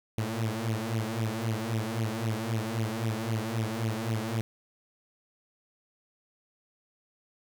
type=tone with flanger; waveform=sawtooth; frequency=111.8 Hz; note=A2; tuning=28 cents sharp; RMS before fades=-31 dBFS; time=0.18-4.41 s; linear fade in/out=0 ms; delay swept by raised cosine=0.31 to 5.61 ms; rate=3.8 Hz; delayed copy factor=+0.8; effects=none